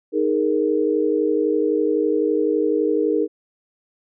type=chord; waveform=sine; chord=D# suspended fourth; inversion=none; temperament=just; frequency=311.1 / 414.8 / 466.7 Hz; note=D#4 / G#4 / A#4; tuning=0 / -2 / +2 cents; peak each=-21 dBFS; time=0.12-3.28 s; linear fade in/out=50 ms; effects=none